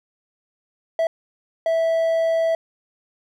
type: tone bursts at uneven times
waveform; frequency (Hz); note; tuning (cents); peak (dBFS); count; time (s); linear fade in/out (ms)
triangle; 656; E5; -9; -15; 2; 0.99-1.07 / 1.66-2.55; 2
effects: none